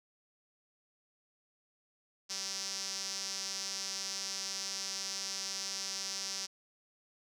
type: tone with band-pass filter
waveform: sawtooth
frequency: 194 Hz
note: G3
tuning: 18 cents flat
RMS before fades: -39 dBFS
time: 2.29-6.47 s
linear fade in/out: 20 ms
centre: 5500 Hz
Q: 4.3
effects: none